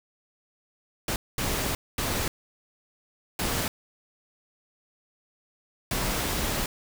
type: noise bursts at uneven times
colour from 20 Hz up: pink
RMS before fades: -28 dBFS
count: 5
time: 1.08-1.16 / 1.38-1.75 / 1.98-2.28 / 3.39-3.68 / 5.91-6.66 s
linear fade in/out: 2 ms
effects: none